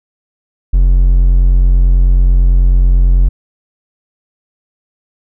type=tone; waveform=triangle; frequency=44.58 Hz; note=F1; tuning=36 cents sharp; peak=-3 dBFS; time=0.73-3.29 s; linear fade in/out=10 ms; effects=none